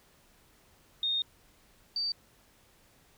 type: tone pair in turn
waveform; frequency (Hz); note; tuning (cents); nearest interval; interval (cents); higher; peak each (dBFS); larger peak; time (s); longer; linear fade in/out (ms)
sine; 3688 / 4626; A#7 / D8; -19 / -27; major third; 392; second; -27 / -29; first; 1.03-1.22 / 1.96-2.12; first; 2
effects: pink hiss -63 dBFS RMS until 3.17 s